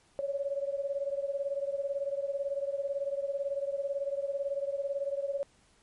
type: beating tone pair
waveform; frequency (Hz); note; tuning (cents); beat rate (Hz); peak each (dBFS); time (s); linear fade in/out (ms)
sine; 553 / 571; C#5 / D5; -4 / -49; 18; -32 / -35; 0.19-5.43; 0
effects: pink hiss -65 dBFS RMS until 5.82 s + MP3 48 kbps